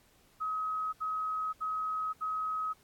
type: tone bursts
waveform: sine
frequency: 1271 Hz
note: D#6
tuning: 36 cents sharp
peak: -31 dBFS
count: 4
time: 0.4-2.736 s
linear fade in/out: 20 ms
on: 530 ms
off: 72 ms
effects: pink hiss -65 dBFS RMS until 2.83 s + AAC 64 kbps